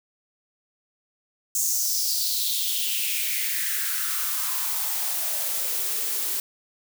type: noise with high-pass filter sweep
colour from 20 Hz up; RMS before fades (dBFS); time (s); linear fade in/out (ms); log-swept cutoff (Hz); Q
blue; -26; 1.55-6.4; 2; 6900 to 310; 4.1
effects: none